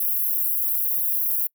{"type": "high-pass noise", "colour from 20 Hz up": "white", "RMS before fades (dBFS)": -23, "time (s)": [0, 1.47], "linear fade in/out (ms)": 5, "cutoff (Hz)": 11000, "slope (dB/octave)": 96, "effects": ["noise-tail reverb RT60 0.1 s tail -26 dB re dry"]}